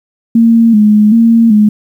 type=tone with vibrato; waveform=sine; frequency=220 Hz; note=A3; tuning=in tune; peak=-3 dBFS; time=0.35-1.69 s; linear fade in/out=5 ms; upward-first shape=square; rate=1.3 Hz; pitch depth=73 cents each way; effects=7-bit